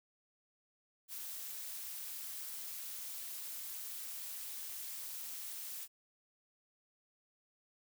blue noise with amplitude modulation, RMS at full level -42 dBFS, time 1.08-5.88 s, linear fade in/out 50 ms, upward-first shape sine, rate 295 Hz, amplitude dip 60%, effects none

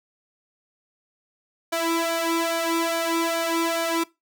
sawtooth tone with flanger, 332.1 Hz, E4, 13 cents sharp, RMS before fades -24 dBFS, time 1.72-4.04 s, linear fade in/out 10 ms, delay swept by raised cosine 1.3 to 2.18 ms, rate 2.4 Hz, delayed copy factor +0.8, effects noise-tail reverb RT60 0.2 s tail -20 dB re dry

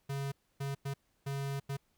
square tone bursts at uneven times, 138.59 Hz, C#3, in tune, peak -35 dBFS, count 5, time 0.09-0.32 / 0.6-0.75 / 0.85-0.94 / 1.26-1.6 / 1.69-1.77 s, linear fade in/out 10 ms, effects pink hiss -75 dBFS RMS until 1.97 s

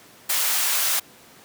white high-pass noise, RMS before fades -22 dBFS, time 0.29-1 s, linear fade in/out 10 ms, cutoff 770 Hz, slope 12 dB/octave, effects pink hiss -49 dBFS RMS until 1.44 s + high-pass 150 Hz 12 dB/octave

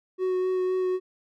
triangle tone with vibrato, 370 Hz, F#4, in tune, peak -21 dBFS, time 0.18-1 s, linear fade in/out 50 ms, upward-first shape sine, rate 3.9 Hz, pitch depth 12 cents each way, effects none

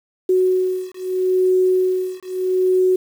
sine beating tone pair, 370 / 370.78 Hz, F#4 / F#4, 0 / +4 cents, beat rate 0.78 Hz, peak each -18 dBFS, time 0.29-2.96 s, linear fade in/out 5 ms, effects 7-bit

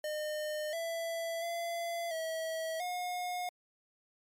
square tone with pitch steps, 608 / 665 / 680 / 646 / 719 Hz, D#5 / E5 / F5 / E5 / F#5, -40 / +15 / -46 / -35 / -50 cents, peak -35 dBFS, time 0.04-3.49 s, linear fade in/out 2 ms, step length 690 ms, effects MP3 64 kbps

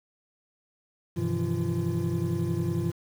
triangle tone cluster, 98.3 / 126.5 / 160.5 / 171.6 / 342.4 Hz, G2 / B2 / E3 / F3 / F4, +5 / +42 / -46 / -30 / -34 cents, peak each -30 dBFS, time 1.16-2.92 s, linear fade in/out 20 ms, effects 8-bit

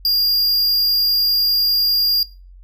square tone, 4815 Hz, D8, 42 cents sharp, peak -14 dBFS, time 0.05-2.23 s, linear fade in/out 2 ms, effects noise-tail reverb RT60 0.3 s tail -21 dB re dry + added 45 Hz sine -39 dBFS peak until 2.63 s

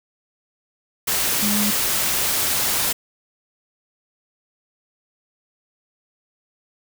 sine tone in noise, 207.7 Hz, G#3, in tune, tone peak -21 dBFS, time 1.42-1.71 s, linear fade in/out 10 ms, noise white, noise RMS -21 dBFS, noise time 1.07-2.93 s, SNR -3 dB, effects none

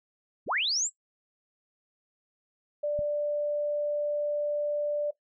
sine linear sweep, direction up, 49.75 to 7902 Hz, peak -25 dBFS, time 0.46-0.9 s, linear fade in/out 50 ms
sine tone, 589 Hz, D5, 5 cents sharp, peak -26 dBFS, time 2.83-5.11 s, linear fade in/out 10 ms
click, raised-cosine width 5 ms, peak -27 dBFS, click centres 2.991 s
effects noise-tail reverb RT60 0.1 s tail -17 dB re dry

